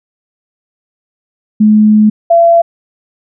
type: tone pair in turn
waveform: sine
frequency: 213.3 / 677.2 Hz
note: G#3 / E5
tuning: +46 / +46 cents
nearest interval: octave + minor sixth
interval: 2000 cents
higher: second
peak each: -3 dBFS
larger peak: neither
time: 1.6-2.1 / 2.3-2.62 s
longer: first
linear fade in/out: 10 ms
effects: none